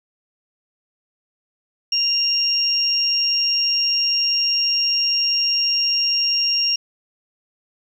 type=tone pair together; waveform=sine; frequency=2794 / 5565 Hz; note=F7 / F8; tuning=0 / -7 cents; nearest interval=octave; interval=1193 cents; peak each=-24 / -17 dBFS; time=1.92-6.76 s; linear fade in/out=5 ms; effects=8-bit